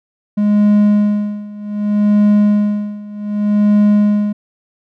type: tone with tremolo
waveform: triangle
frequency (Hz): 207.6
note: G#3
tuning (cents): 0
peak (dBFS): -5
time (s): 0.37-4.33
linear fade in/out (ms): 10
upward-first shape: sine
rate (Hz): 0.65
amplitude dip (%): 90
effects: none